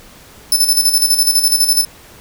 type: tone with tremolo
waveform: 20% pulse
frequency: 5274 Hz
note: E8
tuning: in tune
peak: -3 dBFS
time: 0.52-1.85 s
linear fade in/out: 2 ms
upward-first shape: square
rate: 12 Hz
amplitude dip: 60%
effects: pink hiss -41 dBFS RMS until 2.2 s